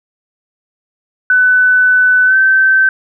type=tone with pitch glide; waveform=sine; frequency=1500 to 1545.7 Hz; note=F#6 to G6; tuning=+23 to -25 cents; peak=-6 dBFS; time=1.3-2.89 s; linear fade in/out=2 ms; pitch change=+52 cents; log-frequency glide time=2.25-2.36 s; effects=none

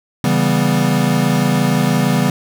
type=chord; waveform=square; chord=C# half-diminished seventh; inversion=none; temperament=equal; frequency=138.59 / 164.81 / 196 / 246.9 Hz; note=C#3 / E3 / G3 / B3; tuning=0 / 0 / 0 / 0 cents; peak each=-19 dBFS; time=0.24-2.3 s; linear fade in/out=2 ms; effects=none

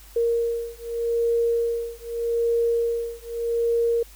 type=beating tone pair; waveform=sine; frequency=466.2 / 467.02 Hz; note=A#4 / A#4; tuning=0 / +3 cents; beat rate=0.82 Hz; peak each=-24 dBFS; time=0.16-4.03 s; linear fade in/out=5 ms; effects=added 50 Hz sine -46 dBFS peak until 4.15 s + white hiss -50 dBFS RMS until 4.15 s

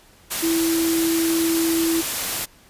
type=tone in noise; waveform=sine; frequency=329.6 Hz; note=E4; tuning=in tune; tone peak=-18 dBFS; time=0.42-2.02 s; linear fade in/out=20 ms; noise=white; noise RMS=-25 dBFS; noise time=0.3-2.46 s; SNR=+4 dB; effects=pink hiss -52 dBFS RMS until 2.69 s + resampled to 32000 Hz

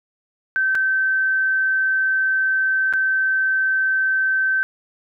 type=tone with dropouts; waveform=sine; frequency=1545 Hz; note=G6; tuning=26 cents flat; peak=-16 dBFS; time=0.56-4.63 s; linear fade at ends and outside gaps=0 ms; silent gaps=0.749-0.753 / 2.927-2.936 s; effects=none

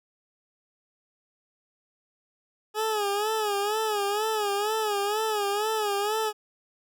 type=tone with vibrato; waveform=20% pulse; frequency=420 Hz; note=G#4; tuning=19 cents sharp; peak=-20 dBFS; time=2.74-6.33 s; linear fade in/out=50 ms; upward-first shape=sine; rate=2.1 Hz; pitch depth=86 cents each way; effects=none

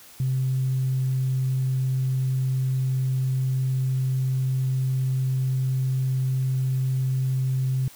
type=tone; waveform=sine; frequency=130.81 Hz; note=C3; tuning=in tune; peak=-20 dBFS; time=0.2-7.88 s; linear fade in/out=2 ms; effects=tanh soft clip ceiling -16 dBFS + white hiss -48 dBFS RMS until 7.95 s

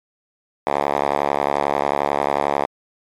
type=tone with band-pass filter; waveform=5% pulse; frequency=71.2 Hz; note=C#2; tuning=47 cents sharp; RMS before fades=-20 dBFS; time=0.67-2.66 s; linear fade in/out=0 ms; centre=880 Hz; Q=1.3; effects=MP3 96 kbps

